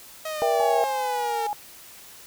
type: exponential sweep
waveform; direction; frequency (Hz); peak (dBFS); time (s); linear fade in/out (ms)
sawtooth; down; 635 to 450.4; -25; 0.25-1.47; 5
type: chord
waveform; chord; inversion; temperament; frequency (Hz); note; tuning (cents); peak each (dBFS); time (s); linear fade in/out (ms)
sine; E diminished; second; just; 474.7 / 659.3 / 791.1; Bb4 / E5 / G5; +31 / 0 / +16; -24; 0.42-0.84; 0
type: tone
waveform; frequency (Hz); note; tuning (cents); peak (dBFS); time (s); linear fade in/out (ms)
sine; 830.6; G#5; 0; -25; 0.6-1.53; 0
effects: white hiss -46 dBFS RMS until 2.26 s